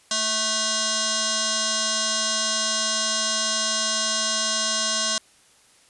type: tone with frequency modulation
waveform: sine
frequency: 1096 Hz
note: C#6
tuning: 20 cents flat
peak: -21 dBFS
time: 0.11-5.18 s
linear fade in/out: 2 ms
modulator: 873 Hz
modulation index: 7.5
effects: white hiss -56 dBFS RMS until 5.89 s + resampled to 24000 Hz